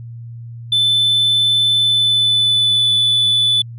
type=tone with pitch glide; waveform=sine; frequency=3520 to 3480 Hz; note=A7 to A7; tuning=0 to -20 cents; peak=-9 dBFS; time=0.72-3.62 s; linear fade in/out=5 ms; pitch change=-20 cents; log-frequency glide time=1.75-2.92 s; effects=tanh soft clip ceiling -10 dBFS + added 117 Hz sine -29 dBFS peak until 3.78 s